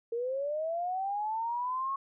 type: linear sweep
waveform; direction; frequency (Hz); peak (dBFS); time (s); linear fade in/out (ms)
sine; up; 455.6 to 1100; -30; 0.12-1.96; 5
effects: none